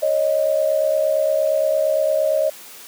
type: tone pair together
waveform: sine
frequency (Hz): 555 / 623.7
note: C#5 / D#5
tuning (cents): +2 / +4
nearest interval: major second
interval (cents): 202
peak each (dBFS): -20 / -17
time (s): 0.02-2.5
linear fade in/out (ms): 10
effects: white hiss -40 dBFS RMS until 2.87 s + high-pass 200 Hz 12 dB/octave